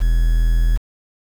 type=tone with quantisation; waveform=triangle; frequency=41.2 Hz; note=E1; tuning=in tune; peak=-10 dBFS; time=0-0.78 s; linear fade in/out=20 ms; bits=6; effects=none